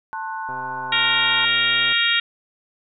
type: chord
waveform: sine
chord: F# diminished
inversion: first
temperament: just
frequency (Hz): 888 / 1065.6 / 1480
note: A5 / C6 / F#6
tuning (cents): +16 / +31 / 0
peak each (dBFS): -28 / -33 / -32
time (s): 0.13-1.45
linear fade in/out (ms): 0
type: click train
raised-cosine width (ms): 1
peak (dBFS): -25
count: 186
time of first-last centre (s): 0.49-1.924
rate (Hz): 129
type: harmonic tone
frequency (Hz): 466.2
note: A#4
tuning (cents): 0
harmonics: 3 / 4 / 5 / 6 / 7 / 8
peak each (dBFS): -24 / -23 / -24 / -24 / -23 / -23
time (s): 0.92-2.2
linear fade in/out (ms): 5
effects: none